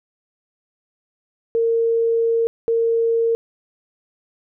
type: tone bursts at uneven times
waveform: sine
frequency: 459.1 Hz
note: A#4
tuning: 26 cents flat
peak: -15 dBFS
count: 2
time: 1.55-2.47 / 2.68-3.35 s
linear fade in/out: 0 ms
effects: none